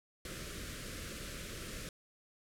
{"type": "band-stop noise", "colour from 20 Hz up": "pink", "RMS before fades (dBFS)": -44, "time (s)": [0.25, 1.89], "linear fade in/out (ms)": 2, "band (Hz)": [600, 1200], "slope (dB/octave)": 48, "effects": ["low-pass 12000 Hz 12 dB/octave"]}